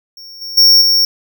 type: tone with level steps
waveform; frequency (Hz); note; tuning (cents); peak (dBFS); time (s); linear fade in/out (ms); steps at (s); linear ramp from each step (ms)
square; 5500; F8; -27; -32 / -24 / -5 / -9; 0.17-1.05; 2; 0.41 / 0.57 / 0.81; 10
effects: none